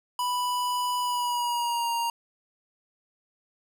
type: tone with pitch glide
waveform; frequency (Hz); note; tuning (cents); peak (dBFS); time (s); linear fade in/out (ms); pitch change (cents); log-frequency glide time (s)
square; 987.8 to 935.6; B5 to A#5; 0 to +6; -26; 0.19-2.1; 2; -94; 1-1.91
effects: none